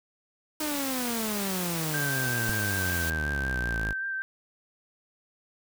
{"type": "noise", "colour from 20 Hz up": "white", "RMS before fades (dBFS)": -34, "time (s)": [0.6, 3.1], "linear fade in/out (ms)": 2}
{"type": "exponential sweep", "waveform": "sawtooth", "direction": "down", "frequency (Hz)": [311.1, 51.5], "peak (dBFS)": -26, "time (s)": [0.6, 3.93], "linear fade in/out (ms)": 10}
{"type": "tone with vibrato", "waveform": "sine", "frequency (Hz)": 1568, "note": "G6", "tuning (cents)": 0, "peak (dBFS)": -29, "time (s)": [1.94, 4.22], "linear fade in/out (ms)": 0, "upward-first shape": "sine", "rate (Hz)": 5.3, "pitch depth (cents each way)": 21}
{"type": "click", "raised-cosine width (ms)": 5, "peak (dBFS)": -21, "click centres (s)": 2.494}
{"effects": []}